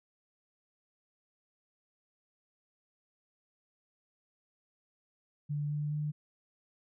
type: tone with pitch steps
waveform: sine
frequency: 146.83 / 148.28 / 149.74 Hz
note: D3 / D3 / D3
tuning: 0 / +17 / +34 cents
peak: -31 dBFS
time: 5.49-6.12 s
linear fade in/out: 20 ms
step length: 210 ms
effects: none